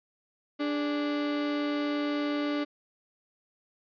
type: tone pair together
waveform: 35% pulse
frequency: 292.7 / 414.9 Hz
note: D4 / G#4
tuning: -6 / -2 cents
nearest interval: tritone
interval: 604 cents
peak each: -26 / -38 dBFS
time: 0.59-2.65 s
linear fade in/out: 20 ms
effects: resampled to 11025 Hz